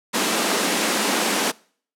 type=high-pass noise; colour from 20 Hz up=pink; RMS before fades=-21 dBFS; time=0.13-1.52 s; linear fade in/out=20 ms; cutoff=200 Hz; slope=48 dB/octave; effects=noise-tail reverb RT60 0.5 s tail -24 dB re dry + low-pass 11000 Hz 12 dB/octave